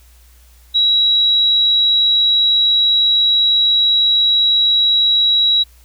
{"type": "tone", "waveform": "sine", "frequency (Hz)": 3878, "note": "B7", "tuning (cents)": -32, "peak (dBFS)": -10, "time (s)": [0.74, 5.64], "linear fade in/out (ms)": 20, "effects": ["added 60 Hz sine -44 dBFS peak until 5.84 s", "white hiss -52 dBFS RMS until 5.84 s"]}